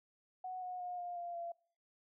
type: tone with pitch steps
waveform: sine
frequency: 740 / 728.5 / 717.3 / 706.2 / 695.2 / 684.5 Hz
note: F#5 / F#5 / F5 / F5 / F5 / F5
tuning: 0 / -27 / +46 / +19 / -8 / -35 cents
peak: -40 dBFS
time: 0.44-1.52 s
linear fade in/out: 5 ms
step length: 180 ms
effects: noise-tail reverb RT60 0.5 s tail -23 dB re dry